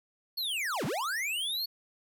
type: linear two-way sweep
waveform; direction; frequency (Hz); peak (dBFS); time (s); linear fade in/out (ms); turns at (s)
square; down then up; 4452 to 112.5 to 4452; -31; 0.37-1.66; 10; 0.85
effects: none